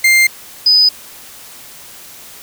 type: tone pair in turn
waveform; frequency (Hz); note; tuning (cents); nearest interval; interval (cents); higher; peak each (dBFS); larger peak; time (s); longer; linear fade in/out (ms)
40% pulse / sine; 2100 / 4995; C7 / D#8; +6 / +6; octave + minor third; 1500; second; -6; neither; 0.04-0.27 / 0.66-0.89; neither; 5
effects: white hiss -36 dBFS RMS until 2.42 s